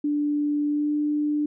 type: tone with pitch glide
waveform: sine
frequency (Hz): 293.7 to 297.1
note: D4 to D4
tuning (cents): 0 to +20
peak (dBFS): -21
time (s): 0.04-1.46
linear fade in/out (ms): 5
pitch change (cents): +20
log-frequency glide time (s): 0.67-0.92
effects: none